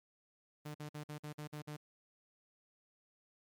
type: tone bursts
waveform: sawtooth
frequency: 149.8 Hz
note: D3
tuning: 35 cents sharp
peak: -39 dBFS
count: 8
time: 0.65-1.768 s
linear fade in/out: 10 ms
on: 96 ms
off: 50 ms
effects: MP3 96 kbps